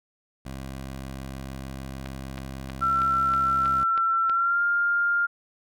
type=tone; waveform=15% pulse; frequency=66.6 Hz; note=C2; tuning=31 cents sharp; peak=-28 dBFS; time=0.45-3.84 s; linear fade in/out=10 ms
type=click train; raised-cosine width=0.3 ms; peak=-20 dBFS; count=8; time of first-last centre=2.06-4.296 s; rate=3.13 Hz
type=tone with pitch glide; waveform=sine; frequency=1347 to 1402.6 Hz; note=E6 to F6; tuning=+37 to +7 cents; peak=-20 dBFS; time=2.81-5.27 s; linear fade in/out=20 ms; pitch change=+70 cents; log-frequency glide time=4.28-4.62 s
effects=none